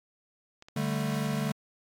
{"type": "clicks", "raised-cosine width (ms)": 0.2, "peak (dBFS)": -31, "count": 3, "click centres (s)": [0.624, 0.685, 0.925]}
{"type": "chord", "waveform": "square", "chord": "D suspended fourth", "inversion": "none", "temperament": "equal", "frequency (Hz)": [146.83, 196, 220], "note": ["D3", "G3", "A3"], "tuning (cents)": [0, 0, 0], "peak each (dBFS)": [-32, -35, -33], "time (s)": [0.76, 1.52], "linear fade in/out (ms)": 5}
{"effects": ["AAC 64 kbps"]}